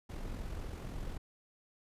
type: noise with amplitude modulation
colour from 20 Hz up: brown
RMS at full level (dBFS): -39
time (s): 0.09-1.18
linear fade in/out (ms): 10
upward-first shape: sine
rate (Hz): 43.8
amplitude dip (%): 40
effects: resampled to 32000 Hz